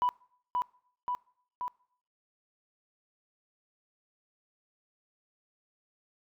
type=tone with echo; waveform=sine; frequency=987.8 Hz; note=B5; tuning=in tune; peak=-23 dBFS; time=0.02-0.09 s; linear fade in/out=0 ms; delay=530 ms; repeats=3; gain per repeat=-3 dB; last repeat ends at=1.68 s; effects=noise-tail reverb RT60 0.6 s tail -23 dB re dry + tanh soft clip ceiling -21 dBFS

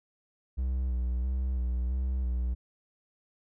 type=tone with vibrato; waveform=triangle; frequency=62.8 Hz; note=B1; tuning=30 cents sharp; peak=-25 dBFS; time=0.57-2.55 s; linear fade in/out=20 ms; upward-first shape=square; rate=1.5 Hz; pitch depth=39 cents each way; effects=none

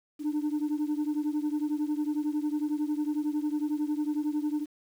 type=beating tone pair; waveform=sine; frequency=295.7 / 306.7 Hz; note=D4 / D#4; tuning=+12 / -25 cents; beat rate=11 Hz; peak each=-27 / -29 dBFS; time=0.19-4.66 s; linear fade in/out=50 ms; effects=tanh soft clip ceiling -24 dBFS + 9-bit

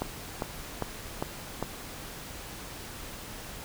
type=click train; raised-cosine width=1 ms; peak=-15 dBFS; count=5; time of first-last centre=0.02-1.626 s; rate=2.49 Hz; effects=pink hiss -42 dBFS RMS until 3.64 s

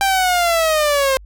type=linear sweep; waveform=sawtooth; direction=down; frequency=792 to 523.3 Hz; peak=-10 dBFS; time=0.01-1.17 s; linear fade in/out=0 ms; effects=added 50 Hz sine -37 dBFS peak until 1.25 s

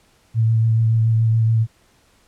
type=tone with vibrato; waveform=sine; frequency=112.6 Hz; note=A2; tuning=40 cents sharp; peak=-13 dBFS; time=0.34-1.67 s; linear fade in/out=50 ms; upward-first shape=sine; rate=7 Hz; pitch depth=19 cents each way; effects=pink hiss -57 dBFS RMS until 2.27 s + low-pass 11000 Hz 12 dB/octave

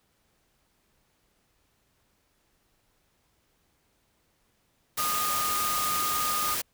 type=tone in noise; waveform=sine; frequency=1229 Hz; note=D#6; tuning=22 cents flat; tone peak=-28 dBFS; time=4.98-6.55 s; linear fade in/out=10 ms; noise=white; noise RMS=-30 dBFS; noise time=4.97-6.62 s; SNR=-1 dB; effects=pink hiss -70 dBFS RMS until 6.73 s

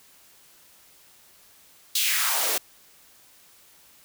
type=noise with high-pass filter sweep; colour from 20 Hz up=white; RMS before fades=-24 dBFS; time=1.95-2.58 s; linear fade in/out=5 ms; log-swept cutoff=3800 to 330 Hz; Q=2.5; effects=white hiss -55 dBFS RMS until 4.04 s

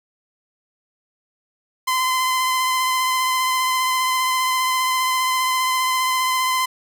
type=tone with vibrato; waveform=sawtooth; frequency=1029 Hz; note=C6; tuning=29 cents flat; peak=-14 dBFS; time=1.87-6.66 s; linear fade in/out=10 ms; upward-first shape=sine; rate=15 Hz; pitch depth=16 cents each way; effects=none

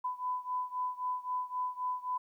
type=beating tone pair; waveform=sine; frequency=1000 / 1003.8 Hz; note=B5 / B5; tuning=+21 / +28 cents; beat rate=3.8 Hz; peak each=-35 / -37 dBFS; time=0.04-2.18 s; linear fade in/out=10 ms; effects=12-bit

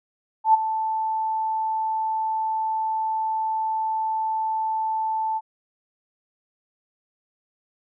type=tone with ADSR envelope; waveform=sine; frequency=880 Hz; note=A5; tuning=in tune; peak=-10 dBFS; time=0.44-5.41 s; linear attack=100 ms; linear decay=17 ms; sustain=-12 dB; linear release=43 ms; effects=none

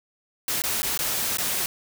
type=noise with dropouts; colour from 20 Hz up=white; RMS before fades=-26 dBFS; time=0.48-1.66 s; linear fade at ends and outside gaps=1 ms; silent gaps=0.62-0.638 / 0.82-0.83 / 0.976-0.99 / 1.371-1.384 s; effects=none

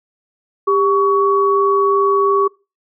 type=tone pair together; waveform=sine; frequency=397.5 / 1124.3 Hz; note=G4 / C#6; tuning=+24 / +24 cents; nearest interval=octave + tritone; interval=1800 cents; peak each=-14 dBFS; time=0.67-2.48 s; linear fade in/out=10 ms; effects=noise-tail reverb RT60 0.3 s tail -24 dB re dry

